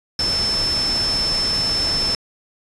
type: tone in noise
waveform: sine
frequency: 5290 Hz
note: E8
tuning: 5 cents sharp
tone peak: -18 dBFS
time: 0.19-2.15 s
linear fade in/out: 2 ms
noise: pink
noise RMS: -27 dBFS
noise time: 0.19-2.15 s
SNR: +6 dB
effects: resampled to 24000 Hz